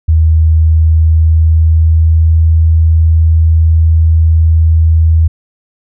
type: tone with pitch glide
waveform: sine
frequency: 79.7 to 80.72 Hz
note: D#2 to E2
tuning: +42 to -36 cents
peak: -4 dBFS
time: 0.08-5.28 s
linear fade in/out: 10 ms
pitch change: +22 cents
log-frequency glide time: 0.63-2.38 s
effects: none